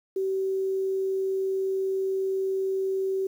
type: tone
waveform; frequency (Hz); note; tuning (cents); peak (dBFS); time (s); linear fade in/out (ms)
sine; 383.7; G4; -37; -24; 0.16-3.27; 5
effects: 9-bit